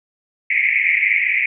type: band-pass noise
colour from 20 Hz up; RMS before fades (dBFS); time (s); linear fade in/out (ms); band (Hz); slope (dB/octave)
pink; -17; 0.5-1.46; 5; 2000 to 2400; 96
effects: none